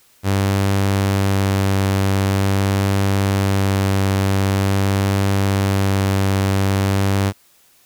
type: tone with vibrato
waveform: sawtooth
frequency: 97.8 Hz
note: G2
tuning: 4 cents flat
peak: -11 dBFS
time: 0.23-7.33 s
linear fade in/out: 50 ms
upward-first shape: sine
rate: 0.45 Hz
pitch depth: 10 cents each way
effects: white hiss -54 dBFS RMS until 7.85 s